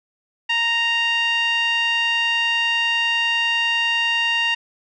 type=tone with low-pass filter; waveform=5% pulse; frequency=930 Hz; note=A#5; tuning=4 cents flat; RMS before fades=-20 dBFS; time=0.49-4.55 s; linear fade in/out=10 ms; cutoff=2500 Hz; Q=5; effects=none